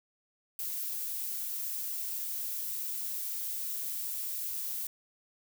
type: noise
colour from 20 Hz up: violet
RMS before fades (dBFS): -36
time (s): 0.59-4.87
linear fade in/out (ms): 2
effects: none